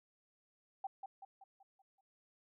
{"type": "tone with echo", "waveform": "sine", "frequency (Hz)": 780, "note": "G5", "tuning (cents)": -9, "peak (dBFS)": -37, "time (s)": [0.84, 0.87], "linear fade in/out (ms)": 5, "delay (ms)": 190, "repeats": 6, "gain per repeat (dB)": -6, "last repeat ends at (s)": 2.01, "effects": []}